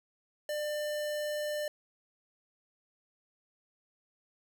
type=tone; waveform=square; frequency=597 Hz; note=D5; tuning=28 cents sharp; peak=-33 dBFS; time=0.49-1.68 s; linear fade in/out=2 ms; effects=none